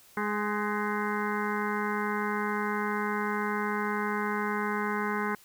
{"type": "harmonic tone with a mistuned harmonic", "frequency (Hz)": 208.3, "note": "G#3", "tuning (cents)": 5, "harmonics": [1, 2, 4, 5, 6, 7, 8, 9, 10], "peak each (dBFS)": [-33, -34, -37, -35, -38, -36, -42, -41, -41], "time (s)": [0.17, 5.35], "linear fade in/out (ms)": 2, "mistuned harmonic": 7, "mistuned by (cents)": 60, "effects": ["white hiss -57 dBFS RMS until 5.44 s"]}